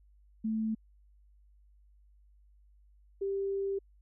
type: tone pair in turn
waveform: sine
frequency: 220 / 393.2 Hz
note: A3 / G4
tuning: 0 / +5 cents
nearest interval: minor seventh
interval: 1005 cents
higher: second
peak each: -29 / -30 dBFS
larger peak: first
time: 0.44-0.75 / 3.21-3.79 s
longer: second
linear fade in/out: 10 ms
effects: added 50 Hz sine -59 dBFS peak until 4.01 s